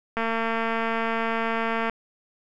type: click train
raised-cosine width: 0.5 ms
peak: -12 dBFS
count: 393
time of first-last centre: 0.17-1.897 s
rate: 227 Hz
effects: none